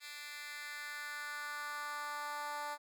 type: tone with high-pass filter sweep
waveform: 10% pulse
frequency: 293.7 Hz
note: D4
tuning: in tune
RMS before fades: -43 dBFS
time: 0-2.78 s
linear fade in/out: 50 ms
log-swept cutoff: 2600 to 790 Hz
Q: 2.1
effects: none

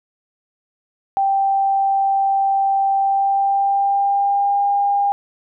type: tone with pitch glide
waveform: sine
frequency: 784 to 805.1 Hz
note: G5 to G5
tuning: 0 to +46 cents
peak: -14 dBFS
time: 1.17-5.12 s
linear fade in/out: 0 ms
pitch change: +46 cents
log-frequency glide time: 2.98-4.62 s
effects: none

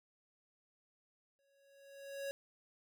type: tone with exponential growth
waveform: square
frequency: 554.4 Hz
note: C#5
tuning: in tune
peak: -38 dBFS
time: 1.39-2.31 s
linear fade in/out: 0 ms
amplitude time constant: 200 ms
effects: none

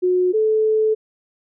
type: tone pair in turn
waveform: sine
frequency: 363.7 / 435.1 Hz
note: F#4 / A4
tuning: -30 / -19 cents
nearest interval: minor third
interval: 311 cents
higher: second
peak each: -14 dBFS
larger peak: neither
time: 0.02-0.33 / 0.33-0.95 s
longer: second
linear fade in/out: 20 ms
effects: none

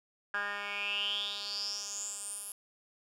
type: tone with band-pass filter sweep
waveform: 10% pulse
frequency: 203.4 Hz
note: G#3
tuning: 36 cents flat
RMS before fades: -37 dBFS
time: 0.34-2.52 s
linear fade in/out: 2 ms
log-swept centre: 1600 to 11000 Hz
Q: 9.1
effects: none

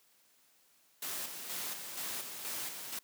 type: noise with tremolo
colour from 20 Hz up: white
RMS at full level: -39 dBFS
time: 1.02-2.99 s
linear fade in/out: 5 ms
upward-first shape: square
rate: 2.1 Hz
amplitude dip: 45%
effects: white hiss -68 dBFS RMS until 3.03 s + high-pass 150 Hz 12 dB/octave

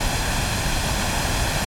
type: noise with comb filter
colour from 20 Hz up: pink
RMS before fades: -22 dBFS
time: 0-1.65 s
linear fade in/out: 10 ms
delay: 1.2 ms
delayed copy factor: +0.5
effects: low-pass 10000 Hz 12 dB/octave + AAC 64 kbps

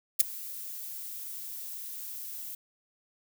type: noise with ADSR envelope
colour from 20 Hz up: violet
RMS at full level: -18 dBFS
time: 0.19-2.55 s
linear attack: 15 ms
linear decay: 12 ms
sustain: -22 dB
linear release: 3 ms
effects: none

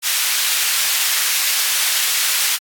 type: high-pass noise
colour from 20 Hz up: pink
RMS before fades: -18 dBFS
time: 0.02-2.59 s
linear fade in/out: 50 ms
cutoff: 2200 Hz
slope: 12 dB/octave
effects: AAC 64 kbps

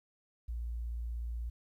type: tone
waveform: sine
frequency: 58.27 Hz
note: A#1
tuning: in tune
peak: -35 dBFS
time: 0.48-1.5 s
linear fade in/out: 10 ms
effects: 12-bit

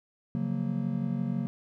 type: chord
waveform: triangle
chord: Gb major seventh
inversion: second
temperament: just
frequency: 138.75 / 173.43 / 185 / 231.2 Hz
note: Db3 / F3 / Gb3 / Bb3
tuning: +2 / -12 / 0 / -14 cents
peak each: -31 / -36 / -31 / -30 dBFS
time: 0.35-1.47 s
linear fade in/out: 0 ms
effects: none

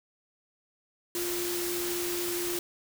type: tone in noise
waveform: sine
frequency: 350.6 Hz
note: F4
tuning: 7 cents sharp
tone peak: -32 dBFS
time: 1.15-2.59 s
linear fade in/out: 2 ms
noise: white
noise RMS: -34 dBFS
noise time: 1.15-2.59 s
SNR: -1 dB
effects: none

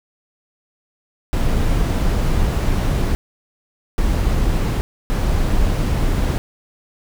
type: noise bursts at uneven times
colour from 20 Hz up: brown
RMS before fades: -17 dBFS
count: 3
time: 1.33-3.15 / 3.98-4.81 / 5.1-6.38 s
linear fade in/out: 0 ms
effects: none

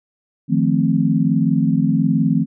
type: chord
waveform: sine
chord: F dominant seventh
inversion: third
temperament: equal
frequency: 155.56 / 174.61 / 220 / 261.6 Hz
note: Eb3 / F3 / A3 / C4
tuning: 0 / 0 / 0 / 0 cents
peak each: -19 dBFS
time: 0.48-2.46 s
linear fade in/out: 50 ms
effects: none

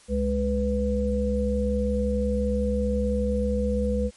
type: tone cluster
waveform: sine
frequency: 67.3 / 207.6 / 495.4 Hz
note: C2 / G#3 / B4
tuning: +49 / 0 / +5 cents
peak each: -26 dBFS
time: 0.08-4.11 s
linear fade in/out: 50 ms
effects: white hiss -54 dBFS RMS until 4.16 s + MP3 48 kbps

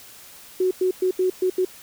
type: tone bursts at uneven times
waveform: sine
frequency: 370 Hz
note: F#4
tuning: in tune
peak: -17 dBFS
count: 6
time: 0.6-0.71 / 0.81-0.91 / 1.02-1.11 / 1.19-1.3 / 1.42-1.5 / 1.58-1.65 s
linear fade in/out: 5 ms
effects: white hiss -45 dBFS RMS until 1.82 s

